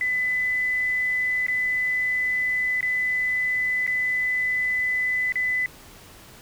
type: tone with dropouts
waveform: sine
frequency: 2004 Hz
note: B6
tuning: 25 cents sharp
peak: -21 dBFS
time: 0.01-5.66 s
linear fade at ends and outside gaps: 1 ms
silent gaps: 1.466-1.483 / 2.808-2.828 / 3.866-3.876 / 5.322-5.356 s
effects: pink hiss -47 dBFS RMS until 6.41 s